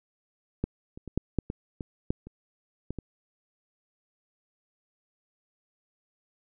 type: clicks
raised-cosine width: 3 ms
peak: -14 / -29 / -26 / -12 / -12 / -19 / -22 / -13 / -30 / -20 / -22 dBFS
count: 11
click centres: 0.64 / 0.975 / 1.077 / 1.176 / 1.387 / 1.501 / 1.808 / 2.105 / 2.27 / 2.906 / 2.987 s
effects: none